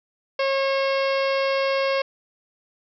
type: harmonic tone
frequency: 543 Hz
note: C#5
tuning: 36 cents flat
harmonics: 1 / 2 / 3 / 4 / 5 / 6 / 7 / 8 / 9 / 10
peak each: -21 / -28 / -33 / -31 / -33 / -37 / -42 / -39 / -38 / -43 dBFS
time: 0.39-2.02 s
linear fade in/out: 5 ms
effects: none